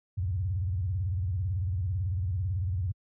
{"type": "tone with vibrato", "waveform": "sine", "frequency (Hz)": 90.7, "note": "F#2", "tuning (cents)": -34, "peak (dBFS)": -26, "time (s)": [0.17, 2.92], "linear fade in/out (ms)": 10, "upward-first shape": "square", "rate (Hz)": 18, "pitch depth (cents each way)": 200, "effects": ["high-pass 60 Hz 12 dB/octave"]}